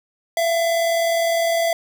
square tone pair together, 670 / 709.8 Hz, E5 / F5, +28 / +28 cents, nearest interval minor second, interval 100 cents, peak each -18 / -30 dBFS, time 0.37-1.73 s, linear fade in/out 2 ms, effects none

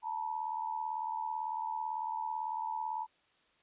sine tone pair together, 881 / 959 Hz, A5 / A#5, +2 / +49 cents, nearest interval minor second, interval 147 cents, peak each -36 / -38 dBFS, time 0.02-3.07 s, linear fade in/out 50 ms, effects white hiss -70 dBFS RMS until 3.62 s + resampled to 8000 Hz

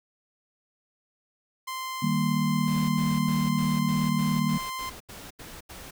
sawtooth tone, 1042 Hz, C6, 7 cents flat, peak -28 dBFS, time 1.67-4.9 s, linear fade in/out 10 ms
sine chord, Eb major, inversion none, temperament equal, 155.56 / 196 / 233.1 Hz, Eb3 / G3 / Bb3, 0 / 0 / 0 cents, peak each -27 dBFS, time 2.02-4.58 s, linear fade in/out 10 ms
pink noise bursts, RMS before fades -43 dBFS, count 11, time 2.67-5.91 s, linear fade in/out 10 ms, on 220 ms, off 82 ms
effects none

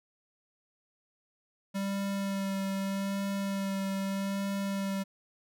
square tone with vibrato, 196 Hz, G3, in tune, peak -31 dBFS, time 1.74-5.04 s, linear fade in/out 20 ms, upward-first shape sine, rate 0.81 Hz, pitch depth 15 cents each way, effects none

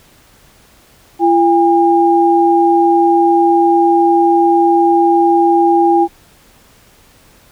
sine tone pair together, 340 / 808.7 Hz, F4 / G#5, -46 / -46 cents, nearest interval octave + minor third, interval 1500 cents, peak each -10 dBFS, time 1.19-6.08 s, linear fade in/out 50 ms, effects pink hiss -47 dBFS RMS until 7.51 s

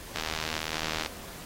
click train, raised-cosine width 0.2 ms, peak -13 dBFS, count 72, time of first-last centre 0.16-1.061 s, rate 78.8 Hz, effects pink hiss -44 dBFS RMS until 1.45 s + AAC 48 kbps

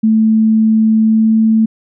sine tone with pitch glide, 220 to 221.3 Hz, A3 to A3, 0 to +10 cents, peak -7 dBFS, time 0.03-1.66 s, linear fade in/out 10 ms, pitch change +10 cents, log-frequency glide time 1.04-1.35 s, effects none

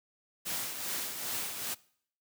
white noise with tremolo, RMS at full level -34 dBFS, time 0.45-1.75 s, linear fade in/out 20 ms, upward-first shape triangle, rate 2.5 Hz, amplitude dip 55%, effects noise-tail reverb RT60 0.6 s tail -22 dB re dry + high-pass 100 Hz 12 dB/octave

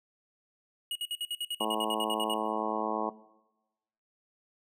square tone bursts, 2891 Hz, F#7, 41 cents flat, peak -32 dBFS, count 15, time 0.91-2.34 s, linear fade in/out 2 ms, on 44 ms, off 55 ms
harmonic tone, 108.8 Hz, A2, 19 cents flat, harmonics 2 / 3 / 4 / 5 / 6 / 7 / 8 / 9 / 10, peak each -38 / -38 / -38 / -38 / -38 / -38 / -38 / -38 / -38 dBFS, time 1.6-3.1 s, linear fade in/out 10 ms
effects noise-tail reverb RT60 1.0 s tail -18 dB re dry

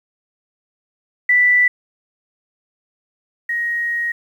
sine tone pair in turn, 1975.5 / 1881.7 Hz, B6 / A#6, 0 / +16 cents, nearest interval minor second, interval 84 cents, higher first, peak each -10 / -18 dBFS, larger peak first, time 1.29-1.68 / 3.49-4.12 s, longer second, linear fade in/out 5 ms, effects 8-bit

